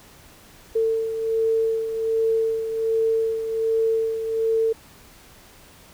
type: beating tone pair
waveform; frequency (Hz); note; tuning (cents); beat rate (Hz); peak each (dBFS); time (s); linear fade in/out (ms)
sine; 448.4 / 449.7; A4 / A4; +33 / +38; 1.3; -20 / -28; 0.75-4.73; 10
effects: pink hiss -49 dBFS RMS until 5.93 s